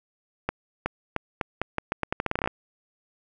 accelerating click train, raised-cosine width 0.5 ms, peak -10 dBFS, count 18, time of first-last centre 0.49-2.475 s, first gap 370 ms, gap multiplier 0.82, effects none

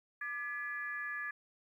harmonic tone with a mistuned harmonic, 397.1 Hz, G4, 22 cents sharp, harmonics 3 / 4 / 5 / 6, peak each -46 / -38 / -47 / -54 dBFS, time 0.21-1.31 s, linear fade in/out 5 ms, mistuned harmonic 4, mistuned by +120 cents, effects 12-bit

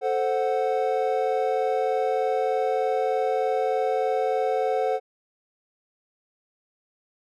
triangle chord, F# diminished, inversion first, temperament equal, 440 / 523.3 / 740 Hz, A4 / C5 / F#5, 0 / 0 / 0 cents, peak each -24 dBFS, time 0.01-5 s, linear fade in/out 50 ms, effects none

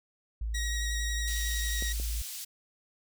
sine tone, 55 Hz, A1, in tune, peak -30 dBFS, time 0.41-2.22 s, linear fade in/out 5 ms
15% pulse tone with vibrato, 1897 Hz, A#6, 30 cents sharp, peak -27 dBFS, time 0.54-1.93 s, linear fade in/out 10 ms, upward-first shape sine, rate 11 Hz, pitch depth 15 cents each way
pink high-pass noise, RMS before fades -40 dBFS, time 1.27-2.45 s, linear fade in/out 10 ms, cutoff 4600 Hz, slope 12 dB/octave
clicks, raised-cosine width 2 ms, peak -26 / -31 dBFS, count 2, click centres 1.824 / 1.999 s
effects none

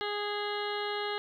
harmonic tone, 413.4 Hz, G#4, 8 cents flat, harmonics 1 / 2 / 3 / 4 / 5 / 7 / 8 / 9 / 10, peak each -35 / -38 / -40 / -41 / -42 / -43 / -44 / -45 / -45 dBFS, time 0.01-1.18 s, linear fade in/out 0 ms, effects 11-bit

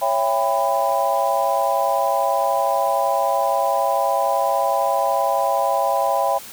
sine chord, C# half-diminished seventh, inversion none, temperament just, 554.4 / 665.2 / 798.3 / 997.9 Hz, C#5 / E5 / G5 / B5, 0 / +16 / +31 / +18 cents, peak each -23 / -22 / -21 / -23 dBFS, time 0.01-6.39 s, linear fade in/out 20 ms, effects white hiss -38 dBFS RMS until 6.52 s

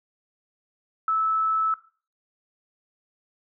sine tone, 1307 Hz, E6, 15 cents flat, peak -20 dBFS, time 1.08-1.74 s, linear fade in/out 2 ms, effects noise-tail reverb RT60 0.4 s tail -17 dB re dry

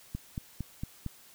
click train, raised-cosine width 5 ms, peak -22 dBFS, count 5, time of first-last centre 0.15-1.063 s, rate 4.38 Hz, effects white hiss -56 dBFS RMS until 1.34 s

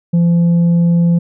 sine tone with tanh clipping, 170.8 Hz, F3, 38 cents flat, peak -9 dBFS, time 0.13-1.19 s, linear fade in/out 10 ms, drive 3 dB, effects none

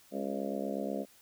harmonic tone with a mistuned harmonic, 68.2 Hz, C#2, 28 cents flat, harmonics 3 / 4 / 5 / 6 / 7 / 8 / 9 / 10, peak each -38 / -39 / -46 / -42 / -43 / -40 / -41 / -44 dBFS, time 0.11-1.06 s, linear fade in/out 50 ms, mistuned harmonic 5, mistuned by +31 cents, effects white hiss -61 dBFS RMS until 1.21 s

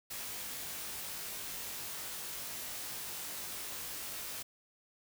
white noise with comb filter, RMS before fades -42 dBFS, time 0.1-4.43 s, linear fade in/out 10 ms, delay 20 ms, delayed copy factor +0.95, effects none

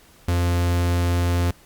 45% pulse tone, 87.31 Hz, F2, in tune, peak -18 dBFS, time 0.28-1.51 s, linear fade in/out 5 ms, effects pink hiss -52 dBFS RMS until 1.65 s + Opus 48 kbps

